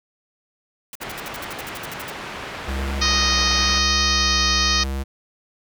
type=noise bursts; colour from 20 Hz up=white; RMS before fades=-35 dBFS; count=15; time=0.93-2.102 s; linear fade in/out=2 ms; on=24 ms; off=58 ms
type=low-pass noise; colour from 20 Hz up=white; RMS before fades=-33 dBFS; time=1-3.8 s; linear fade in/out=20 ms; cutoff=2100 Hz; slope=12 dB/octave
type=tone with vibrato; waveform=square; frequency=66.7 Hz; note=C2; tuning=34 cents sharp; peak=-24 dBFS; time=2.67-5.04 s; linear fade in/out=20 ms; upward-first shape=triangle; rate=0.93 Hz; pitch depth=45 cents each way
type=harmonic tone; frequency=622.3 Hz; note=D#5; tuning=in tune; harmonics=2 / 3 / 4 / 5 / 6 / 7 / 8 / 9 / 10; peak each=-25 / -26 / -28 / -28 / -26 / -24 / -25 / -26 / -30 dBFS; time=3.01-4.84 s; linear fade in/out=10 ms
effects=none